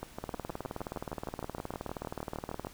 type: two click trains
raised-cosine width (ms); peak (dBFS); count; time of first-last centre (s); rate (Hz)
1; -23 / -22; 18 / 47; 0.03-2.67 / 0.24-2.648; 6.44 / 19.1
effects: pink hiss -54 dBFS RMS until 2.73 s